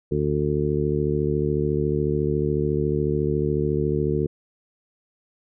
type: harmonic tone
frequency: 74 Hz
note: D2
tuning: 14 cents sharp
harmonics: 1 / 2 / 3 / 4 / 5 / 6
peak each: -30 / -25 / -30 / -30 / -25 / -27 dBFS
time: 0.11-4.27 s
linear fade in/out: 10 ms
effects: none